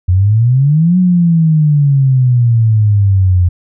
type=exponential two-way sweep; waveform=sine; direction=up then down; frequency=87.31 to 185 to 87.31 Hz; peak=-6 dBFS; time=0.08-3.49 s; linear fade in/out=10 ms; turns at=0.98 s; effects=none